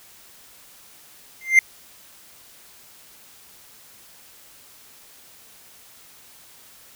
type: tone with exponential growth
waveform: triangle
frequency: 2093 Hz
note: C7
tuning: in tune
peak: -4 dBFS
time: 1.41-1.59 s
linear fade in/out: 2 ms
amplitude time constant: 39 ms
effects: white hiss -49 dBFS RMS until 6.95 s